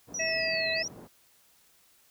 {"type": "band-pass noise", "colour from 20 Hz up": "pink", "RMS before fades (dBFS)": -48, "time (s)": [0.07, 1.08], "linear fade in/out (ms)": 20, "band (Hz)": [120, 680], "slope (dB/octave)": 12}
{"type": "linear two-way sweep", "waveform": "sine", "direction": "down then up", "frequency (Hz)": [5920, 3951, 5920], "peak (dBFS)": -32, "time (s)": [0.14, 0.88], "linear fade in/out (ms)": 5, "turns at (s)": 0.72}
{"type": "harmonic tone", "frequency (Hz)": 648, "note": "E5", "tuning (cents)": -30, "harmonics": [1, 3, 4], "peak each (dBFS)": [-32, -32, -32], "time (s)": [0.19, 0.83], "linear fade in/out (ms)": 10}
{"effects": ["white hiss -63 dBFS RMS until 2.1 s"]}